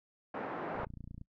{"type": "band-pass noise", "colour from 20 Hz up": "white", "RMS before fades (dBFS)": -39, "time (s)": [0.34, 0.85], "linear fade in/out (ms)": 5, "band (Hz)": [190, 1000], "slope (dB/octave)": 12}
{"type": "noise with exponential decay", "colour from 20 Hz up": "brown", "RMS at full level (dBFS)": -47, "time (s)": [0.75, 0.83], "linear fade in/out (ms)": 0, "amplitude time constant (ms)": 16}
{"type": "click train", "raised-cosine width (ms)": 5, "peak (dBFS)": -34, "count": 13, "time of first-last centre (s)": [0.8, 1.214], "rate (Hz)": 29}
{"effects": ["noise-tail reverb RT60 0.1 s tail -22 dB re dry", "low-pass 2000 Hz 12 dB/octave"]}